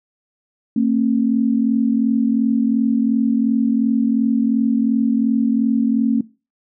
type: tone pair together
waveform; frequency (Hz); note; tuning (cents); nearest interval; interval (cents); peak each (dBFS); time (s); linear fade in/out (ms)
sine; 226.3 / 269.1; A3 / C4; +49 / +49; minor third; 300; -15 / -18; 0.76-6.21; 5
effects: noise-tail reverb RT60 0.3 s tail -21 dB re dry